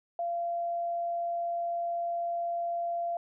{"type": "tone", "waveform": "sine", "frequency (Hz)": 687, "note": "F5", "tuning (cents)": -29, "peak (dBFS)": -29, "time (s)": [0.19, 3.17], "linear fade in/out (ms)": 2, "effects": []}